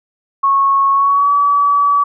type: tone with pitch glide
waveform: sine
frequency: 1100 to 1144.1 Hz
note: C#6 to D6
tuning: -14 to -46 cents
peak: -9 dBFS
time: 0.43-2.04 s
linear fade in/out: 10 ms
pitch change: +68 cents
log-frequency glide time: 0.92-1.32 s
effects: none